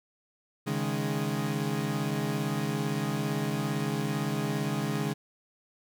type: chord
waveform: 30% pulse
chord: C# suspended second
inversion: none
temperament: equal with one note detuned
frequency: 137.87 / 155.56 / 207.7 Hz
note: C#3 / D#3 / G#3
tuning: -9 / 0 / 0 cents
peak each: -30 dBFS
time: 0.66-5.14 s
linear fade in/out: 20 ms
effects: none